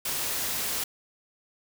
white noise, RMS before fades -30 dBFS, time 0.05-0.84 s, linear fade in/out 5 ms, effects none

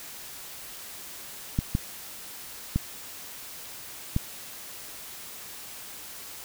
clicks, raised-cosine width 5 ms, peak -11 dBFS, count 4, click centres 1.589 / 1.751 / 2.76 / 4.164 s, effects white hiss -42 dBFS RMS until 6.44 s

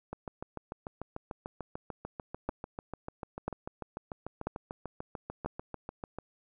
two click trains, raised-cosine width 1 ms, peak -24 / -18 dBFS, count 42 / 4, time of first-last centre 0.13-6.186 / 2.49-5.46 s, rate 6.77 / 1.01 Hz, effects none

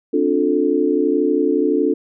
sine chord, D minor seventh, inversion third, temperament equal with one note detuned, 261.6 / 293.7 / 355.3 / 440 Hz, C4 / D4 / F4 / A4, 0 / 0 / +30 / 0 cents, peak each -23 / -18 / -20 / -19 dBFS, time 0.13-1.94 s, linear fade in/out 10 ms, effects none

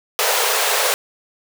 pink high-pass noise, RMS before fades -18 dBFS, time 0.19-0.94 s, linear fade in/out 0 ms, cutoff 410 Hz, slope 96 dB/octave, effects none

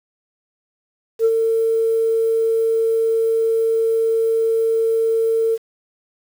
sine tone with ADSR envelope, 451.5 Hz, A4, 45 cents sharp, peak -9 dBFS, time 1.19-5.58 s, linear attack 60 ms, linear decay 46 ms, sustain -5 dB, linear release 43 ms, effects tanh soft clip ceiling -8 dBFS + 7-bit

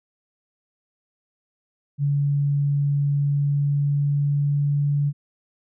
sine tone with pitch glide, 142.7 to 143.94 Hz, D3 to D3, -49 to -34 cents, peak -18 dBFS, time 1.98-5.13 s, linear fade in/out 50 ms, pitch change +15 cents, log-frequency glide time 3.1-4.83 s, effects none

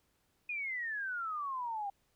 sine exponential sweep, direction down, 2489 to 784 Hz, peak -35 dBFS, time 0.49-1.9 s, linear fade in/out 5 ms, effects pink hiss -75 dBFS RMS until 2.15 s

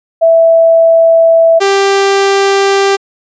sine / sawtooth tone pair in turn, 659.3 / 394 Hz, E5 / G4, 0 / +9 cents, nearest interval major sixth, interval 891 cents, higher first, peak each -3 dBFS, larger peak neither, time 0.21-1.6 / 1.6-2.97 s, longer first, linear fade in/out 20 ms, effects resampled to 16000 Hz

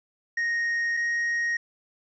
triangle tone pair in turn, 1864.7 / 1873.9 Hz, A#6 / A#6, 0 / +9 cents, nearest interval unison, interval 9 cents, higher second, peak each -22 dBFS, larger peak neither, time 0.37-0.97 / 0.97-1.57 s, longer neither, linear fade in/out 5 ms, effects resampled to 16000 Hz + 10-bit

